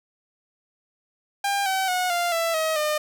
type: tone with pitch steps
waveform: sawtooth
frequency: 800 / 763.9 / 729.4 / 696.4 / 665 / 635 / 606.3 Hz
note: G5 / G5 / F#5 / F5 / E5 / D#5 / D#5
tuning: +35 / -45 / -25 / -5 / +15 / +35 / -45 cents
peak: -18 dBFS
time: 1.44-2.98 s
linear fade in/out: 5 ms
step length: 220 ms
effects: none